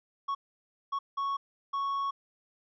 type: tone bursts at uneven times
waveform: triangle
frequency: 1108.7 Hz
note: C#6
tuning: in tune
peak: -27 dBFS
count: 4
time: 0.28-0.35 / 0.92-0.99 / 1.17-1.37 / 1.73-2.11 s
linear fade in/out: 10 ms
effects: resampled to 16000 Hz